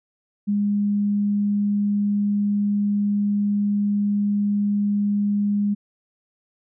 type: tone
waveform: sine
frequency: 204.5 Hz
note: G#3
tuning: 26 cents flat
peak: -18 dBFS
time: 0.47-5.75 s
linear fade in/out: 20 ms
effects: none